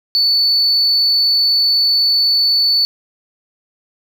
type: tone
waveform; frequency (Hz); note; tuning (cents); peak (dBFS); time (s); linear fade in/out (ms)
sine; 4476; C#8; +16; -9; 0.15-2.85; 0
effects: tanh soft clip ceiling -8 dBFS + 7-bit